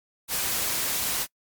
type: noise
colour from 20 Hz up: white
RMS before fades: -27 dBFS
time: 0.28-1.27 s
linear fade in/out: 50 ms
effects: noise-tail reverb RT60 0.1 s tail -25 dB re dry + MP3 96 kbps